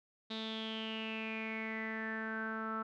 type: tone with low-pass filter sweep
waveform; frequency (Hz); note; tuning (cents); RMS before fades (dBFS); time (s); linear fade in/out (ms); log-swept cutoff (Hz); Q
sawtooth; 221; A3; +8; -40; 0.3-2.83; 10; 3800 to 1300; 9.7
effects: none